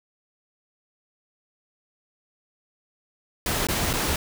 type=noise with dropouts; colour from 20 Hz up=pink; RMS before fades=-25 dBFS; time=3.46-4.16 s; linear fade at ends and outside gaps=2 ms; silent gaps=3.67-3.686 / 3.931-3.936 s; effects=none